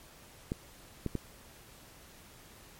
clicks, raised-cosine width 3 ms, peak -19 dBFS, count 3, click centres 0.519 / 1.063 / 1.153 s, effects pink hiss -55 dBFS RMS until 2.79 s + MP3 64 kbps

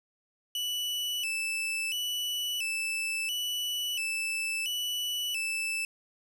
40% pulse tone with vibrato, 2794 Hz, F7, in tune, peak -29 dBFS, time 0.55-5.85 s, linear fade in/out 2 ms, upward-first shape square, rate 0.73 Hz, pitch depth 100 cents each way, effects none

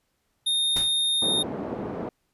square tone, 3676 Hz, A#7, 25 cents flat, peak -22 dBFS, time 0.46-1.43 s, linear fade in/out 10 ms
pink noise with exponential decay, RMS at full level -28 dBFS, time 0.76-0.96 s, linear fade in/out 5 ms, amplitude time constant 43 ms
pink band-pass noise, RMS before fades -32 dBFS, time 1.22-2.09 s, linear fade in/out 2 ms, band 210 to 590 Hz, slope 12 dB/octave
effects pink hiss -73 dBFS RMS until 2.33 s + resampled to 32000 Hz

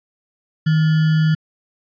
sine tone with sample-and-hold, 157 Hz, D#3, 16 cents sharp, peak -12 dBFS, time 0.66-1.35 s, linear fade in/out 10 ms, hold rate 1575 Hz, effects resampled to 11025 Hz

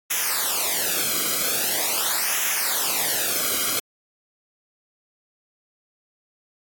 white noise with flanger, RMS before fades -23 dBFS, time 0.1-3.8 s, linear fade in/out 10 ms, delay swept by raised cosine 0.22 to 1.13 ms, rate 0.43 Hz, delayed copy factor -0.85, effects AAC 64 kbps

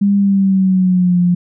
sine tone with pitch glide, 200.7 to 176.75 Hz, G3 to F3, +41 to +21 cents, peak -9 dBFS, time 0.01-1.35 s, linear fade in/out 10 ms, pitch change -220 cents, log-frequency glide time 0.17-1.19 s, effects none

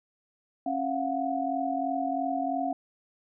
sine tone cluster, 273.9 / 688 / 731 Hz, C#4 / F5 / F#5, -21 / -26 / -21 cents, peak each -31 dBFS, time 0.66-2.73 s, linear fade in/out 5 ms, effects none

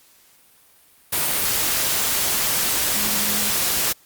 sine tone in noise, 207.9 Hz, G#3, 2 cents sharp, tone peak -32 dBFS, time 2.95-3.51 s, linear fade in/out 10 ms, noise white, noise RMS -21 dBFS, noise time 1.12-3.93 s, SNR -14 dB, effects white hiss -54 dBFS RMS until 4.05 s + Opus 48 kbps

